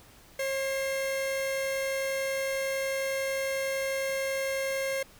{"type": "tone pair together", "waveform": "45% pulse", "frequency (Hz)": [540, 2109], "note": ["C#5", "C7"], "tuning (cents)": [-45, 13], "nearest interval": "2 octaves", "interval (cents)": 2358, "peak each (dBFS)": [-29, -36], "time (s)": [0.39, 5.03], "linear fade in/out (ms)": 5, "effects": ["pink hiss -55 dBFS RMS until 5.19 s"]}